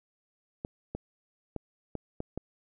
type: clicks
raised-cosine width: 2 ms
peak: -21 dBFS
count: 6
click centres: 0.649 / 0.95 / 1.563 / 1.953 / 2.204 / 2.376 s
effects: none